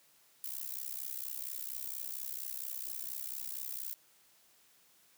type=noise with amplitude modulation; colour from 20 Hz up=violet; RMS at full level=-37 dBFS; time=0.44-3.94 s; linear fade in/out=0 ms; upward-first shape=sine; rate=64.3 Hz; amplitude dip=95%; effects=white hiss -66 dBFS RMS until 5.17 s + high-pass 100 Hz 12 dB/octave